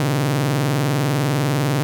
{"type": "tone with vibrato", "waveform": "sawtooth", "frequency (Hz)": 138.8, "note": "C#3", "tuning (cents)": 3, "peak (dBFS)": -13, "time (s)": [0, 1.83], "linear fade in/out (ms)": 0, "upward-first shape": "triangle", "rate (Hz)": 20, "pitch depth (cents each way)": 270, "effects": []}